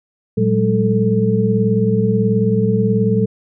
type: tone cluster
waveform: sine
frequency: 116 / 186.7 / 205.2 / 440.8 Hz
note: A#2 / F#3 / G#3 / A4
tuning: -8 / +16 / -21 / +3 cents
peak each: -18 dBFS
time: 0.37-3.26 s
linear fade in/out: 10 ms
effects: none